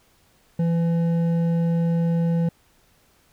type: tone with hard clipping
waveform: sine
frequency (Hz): 167.8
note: E3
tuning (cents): +31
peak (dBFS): -20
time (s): 0.59-2.49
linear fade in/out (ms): 5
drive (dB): 7
effects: pink hiss -60 dBFS RMS until 3.32 s